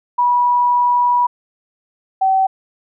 sine tone pair in turn, 974 / 766 Hz, B5 / G5, -24 / -40 cents, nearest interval major third, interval 416 cents, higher first, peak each -11 dBFS, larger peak neither, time 0.18-1.27 / 2.21-2.47 s, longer first, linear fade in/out 10 ms, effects none

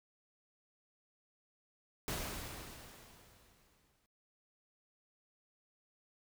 pink noise with exponential decay, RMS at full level -38 dBFS, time 2.08-4.06 s, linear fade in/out 0 ms, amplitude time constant 430 ms, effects noise-tail reverb RT60 0.1 s tail -23 dB re dry

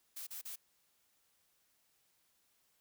blue noise bursts, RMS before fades -45 dBFS, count 3, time 0.16-0.56 s, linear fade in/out 10 ms, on 110 ms, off 35 ms, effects white hiss -75 dBFS RMS until 2.8 s

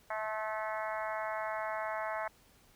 harmonic tone with a mistuned harmonic, 217 Hz, A3, 24 cents flat, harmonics 3 / 4 / 5 / 6 / 7 / 8 / 9 / 10, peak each -38 / -40 / -42 / -44 / -45 / -46 / -47 / -48 dBFS, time 0.1-2.28 s, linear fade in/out 5 ms, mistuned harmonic 5, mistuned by -18 cents, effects pink hiss -64 dBFS RMS until 2.75 s

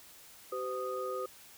sine tone cluster, 382.8 / 509 / 1240 Hz, G4 / C5 / D#6, -41 / -48 / -6 cents, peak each -39 / -37 / -39 dBFS, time 0.52-1.26 s, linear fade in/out 5 ms, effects white hiss -55 dBFS RMS until 1.57 s

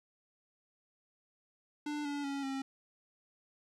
square tone with pitch steps, 296.2 / 287.1 / 278.3 / 269.7 Hz, D4 / D4 / C#4 / C#4, +15 / -39 / +7 / -47 cents, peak -36 dBFS, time 1.86-2.62 s, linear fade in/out 5 ms, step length 190 ms, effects low-pass 7000 Hz 12 dB/octave + 13-bit

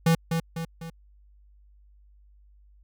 square tone with echo, 164.81 Hz, E3, in tune, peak -18 dBFS, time 0.06-0.15 s, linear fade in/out 5 ms, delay 250 ms, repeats 3, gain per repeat -6 dB, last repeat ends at 0.9 s, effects added 50 Hz sine -53 dBFS peak until 2.83 s

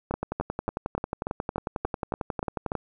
two click trains, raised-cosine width 1 ms, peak -14 / -14 dBFS, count 10 / 30, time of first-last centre 0.11-2.719 / 0.14-2.753 s, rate 3.45 / 11.1 Hz, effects none

